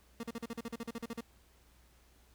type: tone bursts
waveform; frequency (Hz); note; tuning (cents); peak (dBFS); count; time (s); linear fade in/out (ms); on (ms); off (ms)
30% pulse; 231.5; A#3; -12; -35; 14; 0.2-1.207; 2; 32; 43
effects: added 60 Hz sine -64 dBFS peak until 2.34 s + pink hiss -67 dBFS RMS until 2.34 s